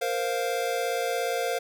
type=chord; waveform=square; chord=Bb suspended second; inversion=none; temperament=equal; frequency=466.2 / 523.3 / 698.5 Hz; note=Bb4 / C5 / F5; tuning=0 / 0 / 0 cents; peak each=-31 dBFS; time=0.01-1.59 s; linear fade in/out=10 ms; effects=none